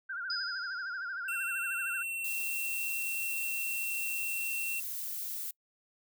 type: tone with vibrato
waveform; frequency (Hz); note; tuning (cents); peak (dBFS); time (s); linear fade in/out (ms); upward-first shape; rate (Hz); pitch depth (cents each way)
sine; 1480; F#6; 0; -35; 0.09-2.03; 10; sine; 13; 120
type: tone with exponential decay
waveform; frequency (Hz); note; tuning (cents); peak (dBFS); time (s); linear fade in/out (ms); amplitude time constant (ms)
sine; 4978; D#8; 0; -31; 0.3-1.5; 2; 260
type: tone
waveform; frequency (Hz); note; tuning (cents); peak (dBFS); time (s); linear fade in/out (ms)
square; 2710; E7; +47; -35; 1.28-4.8; 5
type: noise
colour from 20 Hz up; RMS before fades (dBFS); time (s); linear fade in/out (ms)
violet; -38; 2.24-5.51; 5
effects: noise-tail reverb RT60 0.1 s tail -25 dB re dry